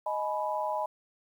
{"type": "chord", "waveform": "sine", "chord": "G# minor", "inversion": "second", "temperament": "equal with one note detuned", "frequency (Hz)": [622.3, 846.1, 987.8], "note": ["D#5", "G#5", "B5"], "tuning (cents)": [0, 32, 0], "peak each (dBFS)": [-33, -33, -33], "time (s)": [0.06, 0.86], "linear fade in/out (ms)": 5, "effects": ["10-bit"]}